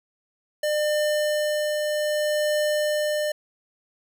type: tone with tremolo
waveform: square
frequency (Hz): 600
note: D5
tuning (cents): +37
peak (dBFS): -21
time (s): 0.63-3.32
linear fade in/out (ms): 5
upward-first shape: triangle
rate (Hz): 0.64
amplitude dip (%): 30
effects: none